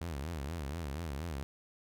sawtooth tone with vibrato, 76.3 Hz, D#2, 33 cents flat, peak -33 dBFS, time 0.01-1.43 s, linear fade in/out 0 ms, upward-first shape sine, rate 4.2 Hz, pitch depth 220 cents each way, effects none

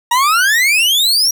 40% pulse exponential sweep, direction up, 932.3 to 5800 Hz, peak -9 dBFS, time 0.11-1.31 s, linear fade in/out 5 ms, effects none

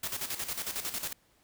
white noise with tremolo, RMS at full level -34 dBFS, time 0.03-1.13 s, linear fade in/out 5 ms, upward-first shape square, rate 11 Hz, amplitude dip 65%, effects pink hiss -67 dBFS RMS until 1.43 s

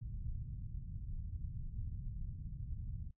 pink low-pass noise, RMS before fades -43 dBFS, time 0.01-3.11 s, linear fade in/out 10 ms, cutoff 140 Hz, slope 24 dB/octave, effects noise-tail reverb RT60 0.1 s tail -21 dB re dry

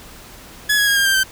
sawtooth tone with pitch steps, 1693 / 1663.9 / 1635.3 / 1607.2 / 1579.6 / 1552.5 Hz, G#6 / G#6 / G#6 / G6 / G6 / G6, +33 / +3 / -27 / +43 / +13 / -17 cents, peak -10 dBFS, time 0.69-1.236 s, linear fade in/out 10 ms, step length 91 ms, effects pink hiss -40 dBFS RMS until 1.31 s

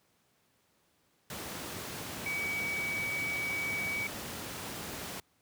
sine tone in noise, 2271 Hz, C#7, 41 cents sharp, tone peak -32 dBFS, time 2.26-4.07 s, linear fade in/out 2 ms, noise pink, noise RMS -40 dBFS, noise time 1.3-5.2 s, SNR +5 dB, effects pink hiss -71 dBFS RMS until 5.41 s + high-pass 100 Hz 12 dB/octave

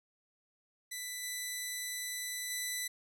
10% pulse tone with level steps, 1990 Hz, B6, 13 cents sharp, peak -30 / -28 / -26 dBFS, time 0.91-2.88 s, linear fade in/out 10 ms, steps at 1.23 / 2.5 s, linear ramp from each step 5 ms, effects none

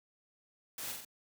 white noise with echo, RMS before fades -42 dBFS, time 0.78-0.92 s, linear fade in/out 2 ms, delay 43 ms, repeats 3, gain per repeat -3 dB, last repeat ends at 1.049 s, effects high-pass 80 Hz 12 dB/octave

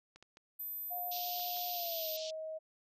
clicks, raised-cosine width 0.2 ms, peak -38 dBFS, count 5, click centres 0.16 / 0.226 / 0.371 / 1.397 / 1.57 s
sine tone, 13680 Hz, A9, 50 cents flat, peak -39 dBFS, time 0.59-2.17 s, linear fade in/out 10 ms
sine tone with pitch glide, 710 to 632.5 Hz, F5 to D#5, +28 to +28 cents, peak -39 dBFS, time 0.9-2.59 s, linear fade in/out 20 ms, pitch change -200 cents, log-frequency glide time 1.72-2.1 s
white band-pass noise, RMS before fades -45 dBFS, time 1.11-2.31 s, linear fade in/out 10 ms, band 2900 to 5800 Hz, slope 48 dB/octave
effects none

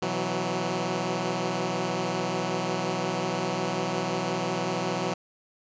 10% pulse chord, B suspended fourth, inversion none, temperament equal with one note detuned, 125.19 / 164.81 / 185 Hz, B2 / E3 / F#3, +24 / 0 / 0 cents, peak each -26 / -23 / -21 dBFS, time 0.02-5.14 s, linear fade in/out 5 ms, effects resampled to 16000 Hz

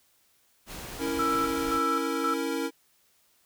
pink noise, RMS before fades -40 dBFS, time 0.66-1.81 s, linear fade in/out 50 ms
square chord, A# diminished, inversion first, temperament equal with one note detuned, 277.2 / 329.6 / 464.8 Hz, C#4 / E4 / A#4, 0 / 0 / -5 cents, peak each -33 dBFS, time 0.98-2.71 s, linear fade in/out 50 ms
sine tone with tremolo, 1327 Hz, E6, 11 cents sharp, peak -25 dBFS, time 1.19-2.34 s, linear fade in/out 5 ms, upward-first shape square, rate 1.9 Hz, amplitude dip 65%
effects white hiss -66 dBFS RMS until 3.45 s

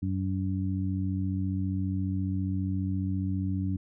harmonic tone, 94.7 Hz, F#2, 41 cents sharp, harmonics 1 / 2 / 3, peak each -29 / -32 / -34 dBFS, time 0.02-3.77 s, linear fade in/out 10 ms, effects none

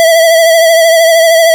square tone with vibrato, 659.3 Hz, E5, in tune, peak -4 dBFS, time 0-1.54 s, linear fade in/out 0 ms, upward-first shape triangle, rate 13 Hz, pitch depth 46 cents each way, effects none

